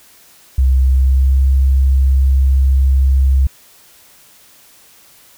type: tone with pitch glide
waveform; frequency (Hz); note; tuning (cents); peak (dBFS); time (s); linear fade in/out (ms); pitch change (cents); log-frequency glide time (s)
sine; 65.41 to 66.78; C2 to C2; 0 to +36; -8; 0.58-3.47; 5; +36; 0.88-1.43
effects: white hiss -46 dBFS RMS until 5.37 s